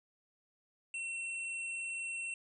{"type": "tone", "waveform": "square", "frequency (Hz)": 2711, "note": "E7", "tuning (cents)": 48, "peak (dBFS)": -38, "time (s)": [0.94, 2.34], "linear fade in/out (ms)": 2, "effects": ["resampled to 24000 Hz"]}